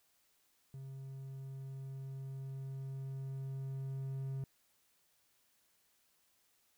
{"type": "tone with level ramp", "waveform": "triangle", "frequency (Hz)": 134.6, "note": "C3", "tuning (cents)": 49, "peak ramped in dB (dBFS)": [-43, -35], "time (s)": [0.74, 4.44], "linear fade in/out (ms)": 2, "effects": ["white hiss -74 dBFS RMS until 6.77 s"]}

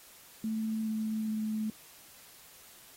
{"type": "tone with pitch steps", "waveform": "sine", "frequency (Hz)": [220, 218.2, 216.5], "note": ["A3", "A3", "A3"], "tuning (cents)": [0, -14, -28], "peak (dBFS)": -30, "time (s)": [0.44, 1.7], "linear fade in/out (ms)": 2, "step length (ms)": 420, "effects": ["white hiss -55 dBFS RMS until 2.96 s", "AAC 48 kbps"]}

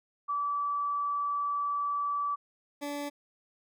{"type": "tone pair in turn", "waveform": ["sine", "20% pulse"], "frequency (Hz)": [1154, 288.5], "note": ["D6", "D4"], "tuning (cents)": [-31, -31], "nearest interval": "2 octaves", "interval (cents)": 2400, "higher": "first", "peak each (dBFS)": [-28, -29], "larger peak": "first", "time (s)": [[0.28, 2.36], [2.81, 3.1]], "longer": "first", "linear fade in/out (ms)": 20, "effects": []}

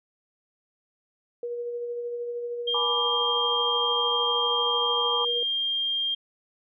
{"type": "tone with tremolo", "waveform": "sine", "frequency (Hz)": 478.5, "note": "A#4", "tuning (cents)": 45, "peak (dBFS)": -28, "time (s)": [1.43, 5.43], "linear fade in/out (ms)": 2, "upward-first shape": "sine", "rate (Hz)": 13, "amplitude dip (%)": 30}
{"type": "tone", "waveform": "sine", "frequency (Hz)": 3204, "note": "G7", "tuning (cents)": 37, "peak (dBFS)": -24, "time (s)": [2.67, 6.15], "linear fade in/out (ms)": 10}
{"type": "chord", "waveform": "sine", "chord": "G# diminished", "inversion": "none", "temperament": "equal with one note detuned", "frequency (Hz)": [841.7, 987.8, 1174.7], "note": ["G#5", "B5", "D6"], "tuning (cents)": [23, 0, 0], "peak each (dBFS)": [-34, -31, -30], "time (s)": [2.74, 5.25], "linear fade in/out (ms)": 5}
{"effects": []}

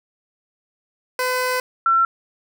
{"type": "tone pair in turn", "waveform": ["15% pulse", "sine"], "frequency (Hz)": [506, 1350.9], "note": ["B4", "E6"], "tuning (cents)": [42, 42], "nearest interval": "octave + perfect fourth", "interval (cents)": 1700, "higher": "second", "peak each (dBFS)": -13, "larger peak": "neither", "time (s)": [[1.19, 1.6], [1.86, 2.05]], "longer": "first", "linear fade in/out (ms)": 2, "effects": []}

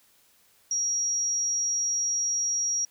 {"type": "tone", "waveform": "sine", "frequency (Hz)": 5680, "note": "F8", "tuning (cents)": 28, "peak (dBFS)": -24, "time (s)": [0.71, 2.85], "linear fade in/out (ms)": 2, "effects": ["white hiss -62 dBFS RMS until 2.9 s"]}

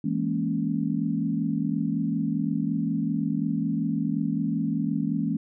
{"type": "chord", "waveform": "sine", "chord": "A# half-diminished seventh", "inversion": "second", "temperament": "equal", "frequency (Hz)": [164.81, 207.7, 233.1, 277.2], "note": ["E3", "G#3", "A#3", "C#4"], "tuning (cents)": [0, 0, 0, 0], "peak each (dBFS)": -29, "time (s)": [0.04, 5.37], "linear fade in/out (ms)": 5, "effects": []}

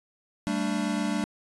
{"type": "chord", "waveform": "square", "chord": "G suspended second", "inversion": "none", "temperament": "equal with one note detuned", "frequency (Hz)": [196, 223.5, 293.7], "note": ["G3", "A3", "D4"], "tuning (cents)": [0, 27, 0], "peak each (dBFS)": -31, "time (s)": [0.47, 1.24], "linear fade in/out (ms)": 0, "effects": ["resampled to 24000 Hz"]}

